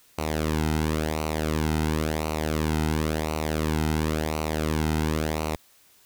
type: tone with flanger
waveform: sawtooth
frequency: 77.78 Hz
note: D#2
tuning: in tune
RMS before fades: -26 dBFS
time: 0.18-5.56 s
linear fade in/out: 5 ms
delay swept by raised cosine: 0.58 to 1.78 ms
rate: 0.95 Hz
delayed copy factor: -0.7
effects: white hiss -58 dBFS RMS until 6.05 s